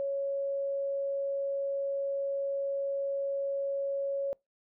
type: tone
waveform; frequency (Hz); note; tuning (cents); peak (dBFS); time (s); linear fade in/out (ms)
sine; 554.4; C#5; 0; -29; 0-4.33; 0
effects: noise-tail reverb RT60 0.2 s tail -25 dB re dry